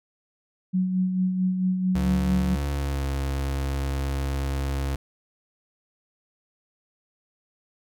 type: tone with tremolo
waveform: sine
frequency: 185 Hz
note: F#3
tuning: in tune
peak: -19 dBFS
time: 0.73-2.56 s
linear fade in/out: 20 ms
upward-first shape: sine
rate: 4.5 Hz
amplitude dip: 45%
type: tone with pitch glide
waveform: 35% pulse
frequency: 70.8 to 68.43 Hz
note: C#2 to C#2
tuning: +37 to -22 cents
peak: -23 dBFS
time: 1.95-4.96 s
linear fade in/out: 5 ms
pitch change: -59 cents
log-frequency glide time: 2.68-3.08 s
effects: none